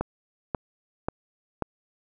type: click train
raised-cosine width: 1 ms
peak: -12 dBFS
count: 4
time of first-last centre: 0.01-1.623 s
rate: 1.86 Hz
effects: none